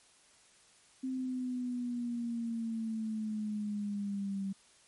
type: exponential sweep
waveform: sine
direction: down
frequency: 261.6 to 193.6 Hz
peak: -33 dBFS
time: 1.03-4.53 s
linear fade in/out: 10 ms
effects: white hiss -63 dBFS RMS until 4.87 s + MP3 48 kbps